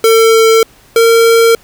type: tone pair in turn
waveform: square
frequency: 449.7 / 458.6 Hz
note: A4 / A#4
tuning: +38 / -28 cents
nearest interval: unison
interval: 34 cents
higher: second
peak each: -5 dBFS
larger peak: neither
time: 0.04-0.63 / 0.96-1.55 s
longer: neither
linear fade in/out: 2 ms
effects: pink hiss -44 dBFS RMS until 1.63 s